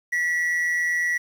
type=tone with amplitude modulation; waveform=triangle; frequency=1939 Hz; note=B6; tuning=32 cents flat; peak=-17 dBFS; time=0.12-1.18 s; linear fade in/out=10 ms; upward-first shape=sine; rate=168 Hz; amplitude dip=45%; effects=8-bit